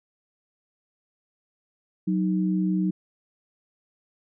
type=tone pair together; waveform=sine; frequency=185.28 / 311.6 Hz; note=F#3 / D#4; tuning=+3 / +3 cents; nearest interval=major sixth; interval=900 cents; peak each=-22 / -27 dBFS; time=2.07-2.91 s; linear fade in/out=10 ms; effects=none